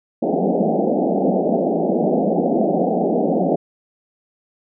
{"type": "band-pass noise", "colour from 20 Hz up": "pink", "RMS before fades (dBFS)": -18, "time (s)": [0.22, 3.56], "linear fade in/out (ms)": 10, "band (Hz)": [170, 780], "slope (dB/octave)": 96, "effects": []}